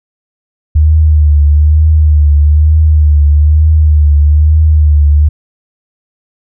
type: tone with vibrato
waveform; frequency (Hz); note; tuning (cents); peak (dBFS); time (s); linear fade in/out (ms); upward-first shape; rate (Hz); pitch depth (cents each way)
sine; 75.6; D#2; -49; -3; 0.75-5.29; 10; triangle; 1.1; 66
effects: none

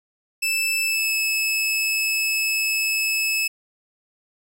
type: tone with pitch glide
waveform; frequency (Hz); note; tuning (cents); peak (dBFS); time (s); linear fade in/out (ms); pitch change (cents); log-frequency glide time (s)
sawtooth; 2637 to 2601; E7 to E7; 0 to -24; -17; 0.42-3.48; 10; -24; 0.83-1.15
effects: none

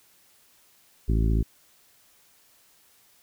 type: harmonic tone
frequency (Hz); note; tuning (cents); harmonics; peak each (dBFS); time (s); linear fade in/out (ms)
55; A1; 0; 1 / 2 / 3 / 4 / 5 / 6 / 7; -21 / -27 / -31 / -33 / -35 / -37 / -38; 1.08-1.43; 10
effects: white hiss -60 dBFS RMS until 3.22 s

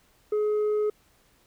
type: tone with tanh clipping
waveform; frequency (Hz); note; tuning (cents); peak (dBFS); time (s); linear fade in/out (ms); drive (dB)
sine; 422.4; G#4; +29; -23; 0.32-0.9; 5; 3
effects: pink hiss -63 dBFS RMS until 1.46 s

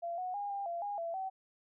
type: tone with pitch steps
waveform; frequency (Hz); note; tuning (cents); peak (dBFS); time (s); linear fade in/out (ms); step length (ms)
sine; 684 / 734 / 813 / 799 / 685 / 816 / 672 / 763; F5 / F#5 / G#5 / G5 / F5 / G#5 / E5 / G5; -36 / -14 / -37 / +33 / -34 / -31 / +33 / -47; -35; 0.02-1.3; 20; 160
effects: none

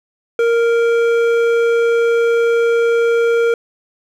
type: tone with hard clipping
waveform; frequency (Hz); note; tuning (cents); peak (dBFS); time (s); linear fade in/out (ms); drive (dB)
sine; 465.5; A#4; -2; -13; 0.39-3.54; 2; 10
effects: none

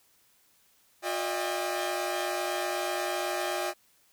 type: tone cluster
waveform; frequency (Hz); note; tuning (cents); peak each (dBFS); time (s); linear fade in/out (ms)
sawtooth; 357.5 / 595 / 643 / 803; F4 / D5 / E5 / G5; +41 / +22 / -43 / +41; -31; 1.02-3.74; 50
effects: white hiss -65 dBFS RMS until 4.12 s

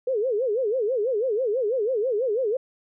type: tone with vibrato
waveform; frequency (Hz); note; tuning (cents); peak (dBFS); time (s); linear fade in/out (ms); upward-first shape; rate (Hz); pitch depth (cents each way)
sine; 466.2; A#4; 0; -21; 0.07-2.57; 5; sine; 6.1; 240
effects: none

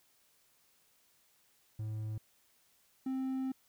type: tone pair in turn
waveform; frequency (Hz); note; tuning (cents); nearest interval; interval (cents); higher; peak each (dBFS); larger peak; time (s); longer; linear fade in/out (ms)
triangle; 108.4 / 262.9; A2 / C4; -25 / +8; octave + minor third; 1533; second; -34 / -31; second; 1.79-2.18 / 3.06-3.52; second; 5
effects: white hiss -70 dBFS RMS until 3.68 s

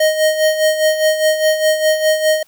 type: tone with tremolo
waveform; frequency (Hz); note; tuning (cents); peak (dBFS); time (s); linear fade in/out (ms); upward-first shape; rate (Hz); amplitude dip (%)
square; 623; D#5; +2; -10; 0-2.43; 5; sine; 4.9; 65
effects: white hiss -54 dBFS RMS until 2.47 s

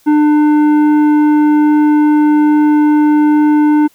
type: tone with tanh clipping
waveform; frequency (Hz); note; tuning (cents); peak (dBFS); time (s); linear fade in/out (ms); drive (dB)
triangle; 299.8; D4; +36; -8; 0.06-3.88; 20; 14
effects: white hiss -51 dBFS RMS until 3.94 s

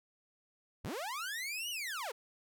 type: linear two-way sweep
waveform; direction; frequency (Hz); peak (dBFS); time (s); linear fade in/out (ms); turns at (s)
sawtooth; up then down; 46.25 to 3000 to 397.1; -34; 0.84-2.12; 10; 1.7
effects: none

